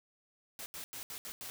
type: noise bursts at uneven times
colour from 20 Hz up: white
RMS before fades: -44 dBFS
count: 6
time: 0.59-0.66 / 0.74-0.84 / 0.93-1.03 / 1.1-1.18 / 1.25-1.32 / 1.41-1.5 s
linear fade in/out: 0 ms
effects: none